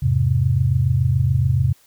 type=chord; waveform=sine; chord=E augmented; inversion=none; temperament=equal with one note detuned; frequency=83.65 / 103.83 / 130.81 Hz; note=E2 / G#2 / B#2; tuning=+26 / 0 / 0 cents; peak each=-21 / -20 / -17 dBFS; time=0.02-1.73 s; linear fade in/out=10 ms; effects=white hiss -55 dBFS RMS until 1.86 s